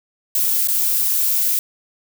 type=noise with dropouts; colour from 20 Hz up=violet; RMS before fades=-18 dBFS; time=0.35-1.59 s; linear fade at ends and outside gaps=1 ms; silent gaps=0.674-0.684 s; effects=none

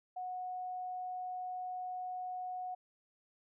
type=tone; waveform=sine; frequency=733 Hz; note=F#5; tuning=16 cents flat; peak=-38 dBFS; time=0.16-2.75 s; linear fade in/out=10 ms; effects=none

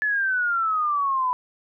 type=exponential sweep; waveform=sine; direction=down; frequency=1731 to 989 Hz; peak=-20 dBFS; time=0.02-1.33 s; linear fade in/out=0 ms; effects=none

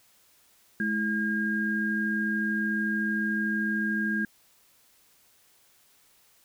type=tone cluster; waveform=sine; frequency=212.5 / 326 / 1619 Hz; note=G#3 / E4 / G#6; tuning=+40 / -19 / -45 cents; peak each=-28 / -36 / -28 dBFS; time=0.8-4.25 s; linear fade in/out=2 ms; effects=white hiss -62 dBFS RMS until 6.44 s

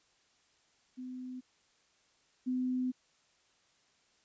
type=tone pair in turn; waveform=sine; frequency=253.9 / 253.9 Hz; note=B3 / B3; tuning=+48 / +48 cents; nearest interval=unison; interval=0 cents; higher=neither; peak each=-40 / -30 dBFS; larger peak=second; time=0.97-1.41 / 2.46-2.92 s; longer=second; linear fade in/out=20 ms; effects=white hiss -70 dBFS RMS until 4.24 s + resampled to 16000 Hz

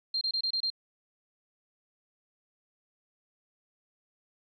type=tone bursts; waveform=sine; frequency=4186 Hz; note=C8; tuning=in tune; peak=-27 dBFS; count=6; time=0.14-0.702 s; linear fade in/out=5 ms; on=72 ms; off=26 ms; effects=none

